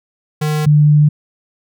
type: tone pair in turn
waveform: square / sine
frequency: 152.2 / 148.98 Hz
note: D#3 / D3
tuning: -38 / +25 cents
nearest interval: unison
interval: 37 cents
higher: first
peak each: -15 / -6 dBFS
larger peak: second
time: 0.41-0.66 / 0.66-1.09 s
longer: second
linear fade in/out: 10 ms
effects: none